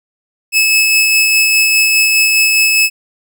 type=tone with tremolo; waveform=sawtooth; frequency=2596 Hz; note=E7; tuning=27 cents flat; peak=-4 dBFS; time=0.52-2.9 s; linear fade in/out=50 ms; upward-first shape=sine; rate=4.9 Hz; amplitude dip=25%; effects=none